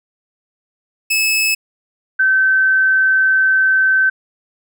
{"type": "tone pair in turn", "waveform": ["sawtooth", "sine"], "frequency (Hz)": [2597, 1539.7], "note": ["E7", "G6"], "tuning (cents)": [-26, -32], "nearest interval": "major sixth", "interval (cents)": 906, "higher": "first", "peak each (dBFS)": -10, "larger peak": "neither", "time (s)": [[1.1, 1.55], [2.19, 4.1]], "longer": "second", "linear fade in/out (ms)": 10, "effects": []}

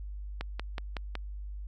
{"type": "click train", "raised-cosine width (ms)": 0.3, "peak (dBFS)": -19, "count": 5, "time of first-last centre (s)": [0.41, 1.153], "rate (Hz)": 5.38, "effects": ["added 50 Hz sine -37 dBFS peak until 1.67 s"]}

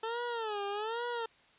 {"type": "tone with vibrato", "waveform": "20% pulse", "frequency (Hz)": 440, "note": "A4", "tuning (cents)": 0, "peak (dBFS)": -29, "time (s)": [0.03, 1.26], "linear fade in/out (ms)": 5, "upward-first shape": "sine", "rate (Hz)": 1.2, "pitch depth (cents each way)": 160, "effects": ["white hiss -63 dBFS RMS until 1.58 s", "resampled to 8000 Hz"]}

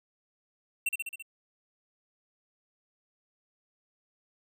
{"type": "tone with echo", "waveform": "square", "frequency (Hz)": 2712, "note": "E7", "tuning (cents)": 49, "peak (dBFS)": -26, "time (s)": [0.86, 0.89], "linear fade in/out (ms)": 5, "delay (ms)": 67, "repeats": 5, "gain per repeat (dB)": -3, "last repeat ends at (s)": 1.225, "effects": []}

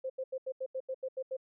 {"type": "tone bursts", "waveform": "sine", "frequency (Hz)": 523.3, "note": "C5", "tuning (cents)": 0, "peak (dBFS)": -33, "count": 10, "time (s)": [0.04, 1.368], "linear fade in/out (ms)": 10, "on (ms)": 59, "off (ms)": 82, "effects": []}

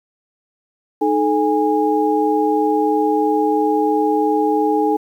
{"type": "tone cluster", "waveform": "sine", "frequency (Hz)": [307.9, 430.9, 822], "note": ["D#4", "A4", "G#5"], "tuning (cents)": [-18, -36, -18], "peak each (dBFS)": -18, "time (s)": [1.01, 4.97], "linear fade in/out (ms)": 10, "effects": ["8-bit"]}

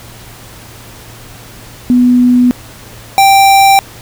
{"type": "tone pair in turn", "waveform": ["sine", "square"], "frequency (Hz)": [247, 784.2], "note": ["B3", "G5"], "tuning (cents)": [0, 0], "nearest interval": "octave + minor sixth", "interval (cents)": 2000, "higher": "second", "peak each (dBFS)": -4, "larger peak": "neither", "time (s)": [[1.9, 2.51], [3.18, 3.79]], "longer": "neither", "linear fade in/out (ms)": 0, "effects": ["added 114 Hz sine -37 dBFS peak until 4.01 s", "pink hiss -34 dBFS RMS until 4.01 s"]}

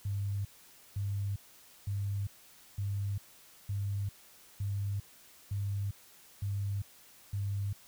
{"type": "tone bursts", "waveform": "sine", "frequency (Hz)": 100, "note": "G2", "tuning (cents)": 35, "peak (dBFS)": -31, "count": 9, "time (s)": [0.05, 7.73], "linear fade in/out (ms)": 5, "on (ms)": 400, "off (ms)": 510, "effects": ["white hiss -58 dBFS RMS until 7.87 s"]}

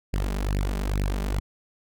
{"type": "tone with flanger", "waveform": "sawtooth", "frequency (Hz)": 49, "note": "G1", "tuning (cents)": 0, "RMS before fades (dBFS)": -26, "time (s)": [0.13, 1.4], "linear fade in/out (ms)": 10, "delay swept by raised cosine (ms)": [0.39, 5.09], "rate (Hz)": 2.3, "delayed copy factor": 0.9, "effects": []}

